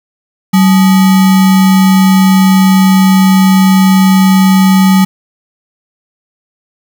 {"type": "tone with sample-and-hold", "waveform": "sine", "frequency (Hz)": 189.7, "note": "F#3", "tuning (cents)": 43, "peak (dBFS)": -3, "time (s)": [0.53, 5.05], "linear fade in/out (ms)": 10, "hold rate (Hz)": 1050, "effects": []}